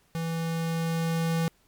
square tone with level ramp, 164.81 Hz, E3, in tune, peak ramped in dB -29 to -24 dBFS, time 0.15-1.48 s, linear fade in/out 0 ms, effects pink hiss -65 dBFS RMS until 1.67 s + MP3 96 kbps

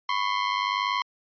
sawtooth ring-modulated tone, 1046.5 Hz, C6, in tune, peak -17 dBFS, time 0.09-1.02 s, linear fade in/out 2 ms, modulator 50.4 Hz, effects resampled to 11025 Hz

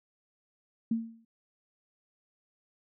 sine tone with exponential decay, 227.4 Hz, A#3, 43 cents flat, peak -23 dBFS, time 0.91-1.25 s, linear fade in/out 5 ms, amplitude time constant 72 ms, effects none

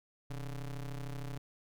square ring-modulated tone, 72.2 Hz, D2, 29 cents flat, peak -36 dBFS, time 0.3-1.38 s, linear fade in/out 5 ms, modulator 55.6 Hz, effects none

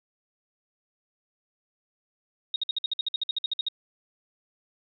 sine tone bursts, 3742 Hz, A#7, 6 cents sharp, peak -24 dBFS, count 16, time 2.54-3.685 s, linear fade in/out 2 ms, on 20 ms, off 55 ms, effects none

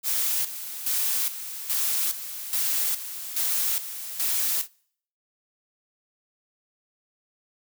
blue noise with tremolo, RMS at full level -25 dBFS, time 0.03-4.68 s, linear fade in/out 50 ms, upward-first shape square, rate 1.2 Hz, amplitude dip 70%, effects noise-tail reverb RT60 0.6 s tail -25 dB re dry

